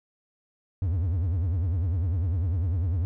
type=tone with vibrato; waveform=triangle; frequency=87.31 Hz; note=F2; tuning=in tune; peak=-21 dBFS; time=0.82-3.05 s; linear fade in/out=0 ms; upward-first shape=triangle; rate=10 Hz; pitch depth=270 cents each way; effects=none